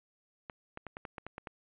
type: clicks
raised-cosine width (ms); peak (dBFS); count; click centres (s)
0.5; -26; 9; 0.498 / 0.774 / 0.867 / 0.969 / 1.052 / 1.182 / 1.266 / 1.381 / 1.472
effects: resampled to 8000 Hz